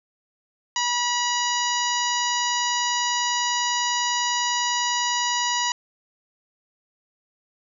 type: harmonic tone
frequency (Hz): 970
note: B5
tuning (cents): -31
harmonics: 1 / 2 / 3 / 4 / 5 / 6 / 7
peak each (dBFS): -25 / -29 / -29 / -32 / -31 / -32 / -30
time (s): 0.76-5.72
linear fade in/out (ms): 2
effects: none